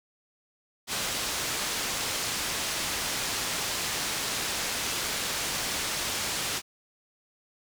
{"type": "low-pass noise", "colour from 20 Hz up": "white", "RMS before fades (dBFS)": -31, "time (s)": [0.87, 6.62], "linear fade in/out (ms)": 50, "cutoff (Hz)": 7200, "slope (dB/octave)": 12, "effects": []}